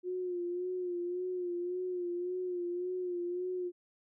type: tone with vibrato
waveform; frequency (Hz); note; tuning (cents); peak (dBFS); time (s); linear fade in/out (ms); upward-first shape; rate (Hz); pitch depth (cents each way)
sine; 357.8; F4; +42; -33; 0.03-3.72; 50; sine; 1.8; 44
effects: none